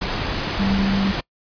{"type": "tone in noise", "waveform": "sine", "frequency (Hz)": 196, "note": "G3", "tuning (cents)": 0, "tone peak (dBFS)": -18, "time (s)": [0.59, 1.12], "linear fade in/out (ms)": 10, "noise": "pink", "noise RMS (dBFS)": -24, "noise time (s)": [0.01, 1.21], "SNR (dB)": 3, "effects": ["noise-tail reverb RT60 0.1 s tail -24 dB re dry", "resampled to 11025 Hz"]}